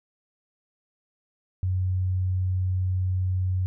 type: tone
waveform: sine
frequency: 92.5 Hz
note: F#2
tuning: in tune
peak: -22 dBFS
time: 1.63-3.66 s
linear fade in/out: 0 ms
effects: none